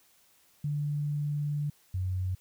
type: tone pair in turn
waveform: sine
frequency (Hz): 146.83 / 92.5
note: D3 / F#2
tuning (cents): 0 / 0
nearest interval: minor sixth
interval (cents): 800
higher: first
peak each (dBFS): -28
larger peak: neither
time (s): 0.64-1.7 / 1.94-2.35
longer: first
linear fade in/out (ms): 5
effects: white hiss -64 dBFS RMS until 2.4 s